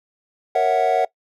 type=chord; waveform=triangle; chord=F# dominant seventh; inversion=first; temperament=equal; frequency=466.2 / 554.4 / 659.3 / 740 Hz; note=A#4 / C#5 / E5 / F#5; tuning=0 / 0 / 0 / 0 cents; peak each=-21 / -21 / -19 / -16 dBFS; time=0.55-1.05 s; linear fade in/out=5 ms; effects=noise-tail reverb RT60 0.1 s tail -21 dB re dry